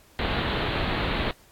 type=low-pass noise; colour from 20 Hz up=pink; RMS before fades=-27 dBFS; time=0.19-1.31 s; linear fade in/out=0 ms; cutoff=4200 Hz; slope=96 dB/octave; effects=pink hiss -56 dBFS RMS until 1.51 s + AAC 64 kbps